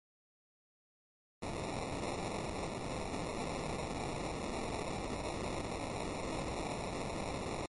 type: noise with sample-and-hold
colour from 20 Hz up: white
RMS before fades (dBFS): -39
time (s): 1.42-7.66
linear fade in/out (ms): 5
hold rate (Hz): 1575
effects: MP3 48 kbps